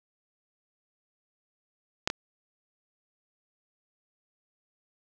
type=clicks; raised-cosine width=0.2 ms; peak=-7 / -12 dBFS; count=2; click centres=2.075 / 2.101 s; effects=none